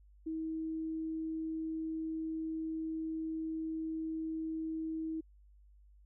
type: tone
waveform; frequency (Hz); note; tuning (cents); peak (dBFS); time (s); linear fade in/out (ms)
sine; 320; D#4; +49; -35; 0.26-5.21; 10
effects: added 50 Hz sine -58 dBFS peak until 6.05 s